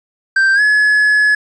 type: tone with pitch glide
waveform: triangle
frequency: 1568 to 1700.1 Hz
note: G6 to G#6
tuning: 0 to +40 cents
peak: -7 dBFS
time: 0.36-1.35 s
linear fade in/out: 5 ms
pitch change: +140 cents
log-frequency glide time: 0.54-0.61 s
effects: resampled to 22050 Hz + 8-bit